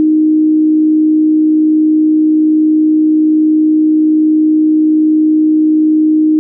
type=tone with amplitude modulation; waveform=sine; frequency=310 Hz; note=D#4; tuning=6 cents flat; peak=-5 dBFS; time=0-6.39 s; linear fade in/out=0 ms; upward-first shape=sine; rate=61.2 Hz; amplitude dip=25%; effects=none